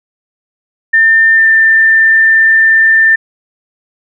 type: tone with pitch glide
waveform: sine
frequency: 1800 to 1788.6 Hz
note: A6 to A6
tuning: +39 to +28 cents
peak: -4 dBFS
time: 0.93-3.16 s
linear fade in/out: 10 ms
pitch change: -11 cents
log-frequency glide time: 1.32-1.49 s
effects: none